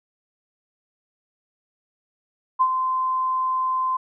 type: tone with ADSR envelope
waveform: sine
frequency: 1035 Hz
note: C6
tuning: 19 cents flat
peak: -13 dBFS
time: 2.59-3.97 s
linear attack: 23 ms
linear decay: 62 ms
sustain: -7 dB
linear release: 7 ms
effects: none